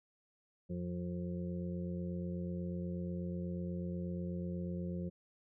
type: harmonic tone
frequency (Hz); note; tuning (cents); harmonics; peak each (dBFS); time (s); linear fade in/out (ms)
88.2; F2; +18; 1 / 2 / 4 / 5 / 6; -44 / -38 / -47 / -52 / -49; 0.69-5.1; 20
effects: none